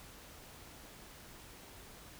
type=silence; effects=pink hiss -54 dBFS RMS until 2.19 s